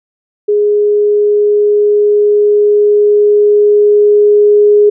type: tone with level ramp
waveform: sine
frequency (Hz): 415.3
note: G#4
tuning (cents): 0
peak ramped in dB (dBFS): -7 to -3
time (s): 0.48-4.9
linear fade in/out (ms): 10
effects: none